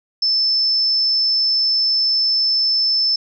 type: tone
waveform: sine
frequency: 5274 Hz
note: E8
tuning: in tune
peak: -14 dBFS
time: 0.22-3.16 s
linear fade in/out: 5 ms
effects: none